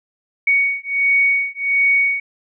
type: beating tone pair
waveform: sine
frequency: 2234 / 2235.4 Hz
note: C#7 / C#7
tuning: +13 / +14 cents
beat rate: 1.4 Hz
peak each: -17 dBFS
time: 0.47-2.2 s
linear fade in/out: 5 ms
effects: none